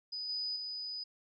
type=tone with level steps; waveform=sine; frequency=4978 Hz; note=D#8; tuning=in tune; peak=-37 / -34 / -38 dBFS; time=0.12-1.04 s; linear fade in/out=10 ms; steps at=0.29 / 0.56 s; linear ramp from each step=2 ms; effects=none